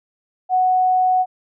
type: tone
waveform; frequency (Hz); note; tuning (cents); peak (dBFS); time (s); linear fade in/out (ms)
sine; 740; F#5; 0; -13; 0.49-1.26; 50
effects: none